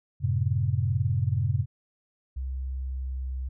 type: chord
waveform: sine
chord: F# diminished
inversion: none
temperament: just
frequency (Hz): 92.5 / 111 / 133.2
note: F#2 / A2 / C3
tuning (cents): 0 / +16 / +31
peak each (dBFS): -27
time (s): 0.2-1.66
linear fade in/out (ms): 50
type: tone with pitch glide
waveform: sine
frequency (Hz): 65.41 to 64.77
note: C2 to C2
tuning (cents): 0 to -17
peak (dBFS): -29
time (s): 2.36-3.49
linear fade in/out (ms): 10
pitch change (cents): -17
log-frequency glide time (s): 2.72-3.34
effects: none